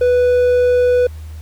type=tone; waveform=triangle; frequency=493.9 Hz; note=B4; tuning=in tune; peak=-8 dBFS; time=0.01-1.07 s; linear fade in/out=5 ms; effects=added 78 Hz sine -28 dBFS peak until 1.41 s + pink hiss -47 dBFS RMS until 1.41 s